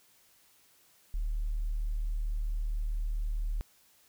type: tone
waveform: sine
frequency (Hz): 37.77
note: D1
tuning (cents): +49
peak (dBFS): -28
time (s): 1.14-3.61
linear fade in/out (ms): 0
effects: tanh soft clip ceiling -25 dBFS + white hiss -64 dBFS RMS until 4.08 s